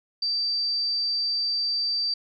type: tone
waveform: sine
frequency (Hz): 4659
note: D8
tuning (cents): -15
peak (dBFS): -23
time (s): 0.22-2.14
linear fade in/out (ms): 5
effects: none